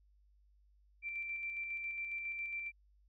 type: tone with tremolo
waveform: sine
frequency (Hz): 2349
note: D7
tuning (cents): 0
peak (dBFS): -37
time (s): 1.02-2.72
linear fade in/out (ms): 50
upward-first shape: square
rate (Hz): 7.3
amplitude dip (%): 30
effects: added 50 Hz sine -65 dBFS peak until 3.08 s